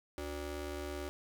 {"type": "ring-modulated tone", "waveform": "25% pulse", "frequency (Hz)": 217.7, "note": "A3", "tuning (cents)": -18, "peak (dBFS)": -32, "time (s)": [0.18, 1.09], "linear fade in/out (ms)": 0, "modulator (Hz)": 148, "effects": []}